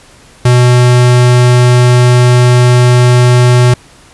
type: tone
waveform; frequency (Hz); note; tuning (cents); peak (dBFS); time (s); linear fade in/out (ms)
square; 123.47; B2; 0; -4; 0.45-3.74; 5
effects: pink hiss -40 dBFS RMS until 4.13 s + resampled to 24000 Hz